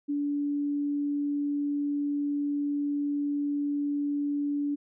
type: tone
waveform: sine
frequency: 288.4 Hz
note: D4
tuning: 31 cents flat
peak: -26 dBFS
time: 0.08-4.76 s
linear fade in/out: 20 ms
effects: none